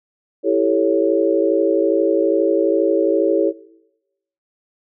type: chord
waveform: sine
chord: A dominant seventh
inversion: second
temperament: equal with one note detuned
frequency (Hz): 329.6 / 392 / 444.3 / 554.4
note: E4 / G4 / A4 / C#5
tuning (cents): 0 / 0 / +17 / 0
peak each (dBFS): -19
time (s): 0.43-3.53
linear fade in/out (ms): 50
effects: noise-tail reverb RT60 0.9 s tail -20 dB re dry